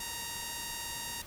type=tone pair together; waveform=5% pulse; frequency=914 / 944 Hz; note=A#5 / A#5; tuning=-34 / +22 cents; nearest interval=minor second; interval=56 cents; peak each=-30 / -27 dBFS; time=0-1.22 s; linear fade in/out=5 ms; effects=pink hiss -49 dBFS RMS until 1.26 s